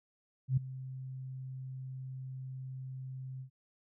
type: tone with ADSR envelope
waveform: sine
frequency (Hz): 130.81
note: C3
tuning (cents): 0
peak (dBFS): -23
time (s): 0.48-3.5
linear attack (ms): 91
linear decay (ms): 8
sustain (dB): -17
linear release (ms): 94
effects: none